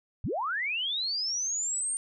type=linear sweep; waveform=sine; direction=up; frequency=57.3 to 8870 Hz; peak=-28 dBFS; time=0.24-1.97 s; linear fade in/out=0 ms; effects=none